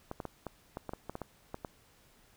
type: clicks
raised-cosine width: 1 ms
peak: -24 dBFS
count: 12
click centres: 0.114 / 0.202 / 0.253 / 0.467 / 0.771 / 0.893 / 0.935 / 1.096 / 1.154 / 1.217 / 1.544 / 1.648 s
effects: pink hiss -64 dBFS RMS until 2.36 s